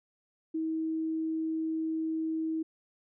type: tone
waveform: sine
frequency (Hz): 320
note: D#4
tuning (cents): +49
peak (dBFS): -29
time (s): 0.54-2.63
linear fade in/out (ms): 10
effects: none